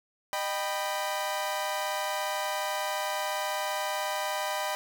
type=chord; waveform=sawtooth; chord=Eb augmented; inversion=none; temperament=equal with one note detuned; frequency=612.3 / 784 / 987.8 Hz; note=Eb5 / G5 / B5; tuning=-28 / 0 / 0 cents; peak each=-30 dBFS; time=0.33-4.75 s; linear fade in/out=0 ms; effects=none